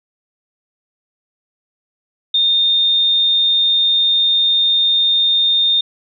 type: tone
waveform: sine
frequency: 3646 Hz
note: A#7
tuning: 39 cents flat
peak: -11 dBFS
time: 2.34-5.81 s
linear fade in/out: 5 ms
effects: none